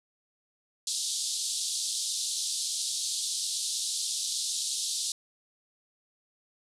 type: band-pass noise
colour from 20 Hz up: pink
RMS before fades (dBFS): -32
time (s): 0.87-5.12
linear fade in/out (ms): 2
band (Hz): 3600 to 10000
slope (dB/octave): 48
effects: none